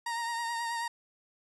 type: tone with vibrato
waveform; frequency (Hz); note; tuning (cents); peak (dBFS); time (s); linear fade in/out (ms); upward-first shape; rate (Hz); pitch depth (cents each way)
30% pulse; 932.3; A#5; 0; -29; 0.06-0.88; 5; triangle; 9.3; 36
effects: resampled to 24000 Hz